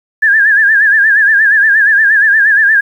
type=tone with vibrato; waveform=sine; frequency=1690 Hz; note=G#6; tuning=30 cents sharp; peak=-5 dBFS; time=0.22-2.81 s; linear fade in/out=10 ms; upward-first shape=sine; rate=8.5 Hz; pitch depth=99 cents each way; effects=7-bit